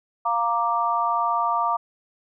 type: chord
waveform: sine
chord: Bb major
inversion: second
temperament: equal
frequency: 698.5 / 932.3 / 1174.7 Hz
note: F5 / Bb5 / D6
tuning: 0 / 0 / 0 cents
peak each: -26 / -24 / -23 dBFS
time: 0.25-1.77 s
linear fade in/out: 10 ms
effects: none